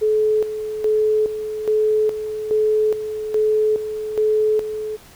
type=tone with tremolo; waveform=sine; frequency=430 Hz; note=A4; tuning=40 cents flat; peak=-14 dBFS; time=0.01-4.97 s; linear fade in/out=20 ms; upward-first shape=square; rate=1.2 Hz; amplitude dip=65%; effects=pink hiss -46 dBFS RMS until 5.15 s